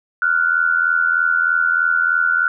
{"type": "tone pair together", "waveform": "sine", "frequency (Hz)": [1398.8, 1482], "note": ["F6", "F#6"], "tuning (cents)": [2, 2], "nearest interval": "minor second", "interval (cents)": 100, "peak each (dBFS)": [-17, -16], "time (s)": [0.22, 2.48], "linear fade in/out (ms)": 2, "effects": []}